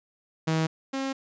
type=tone pair in turn; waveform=sawtooth; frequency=160 / 269.1 Hz; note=D#3 / C4; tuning=+49 / +49 cents; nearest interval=major sixth; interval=900 cents; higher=second; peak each=-19 / -24 dBFS; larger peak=first; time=0.47-0.67 / 0.93-1.13 s; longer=neither; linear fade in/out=10 ms; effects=resampled to 16000 Hz